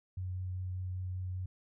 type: tone with vibrato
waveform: sine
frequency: 92 Hz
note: F#2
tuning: 9 cents flat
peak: -35 dBFS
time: 0.17-1.46 s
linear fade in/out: 5 ms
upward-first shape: triangle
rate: 5.1 Hz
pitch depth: 12 cents each way
effects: none